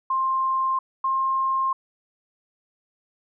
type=tone pair in turn; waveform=sine; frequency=1055 / 1063 Hz; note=C6 / C6; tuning=+14 / +27 cents; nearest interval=unison; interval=13 cents; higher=second; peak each=-20 dBFS; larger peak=neither; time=0.1-0.79 / 1.04-1.73 s; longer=neither; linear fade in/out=5 ms; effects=none